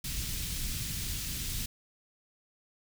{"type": "band-stop noise", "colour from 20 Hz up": "pink", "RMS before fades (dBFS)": -35, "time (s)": [0.04, 1.66], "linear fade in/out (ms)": 5, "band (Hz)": [150, 3200], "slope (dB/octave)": 12, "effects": []}